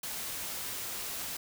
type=noise; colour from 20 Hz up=white; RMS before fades=-38 dBFS; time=0.03-1.37 s; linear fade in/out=5 ms; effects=none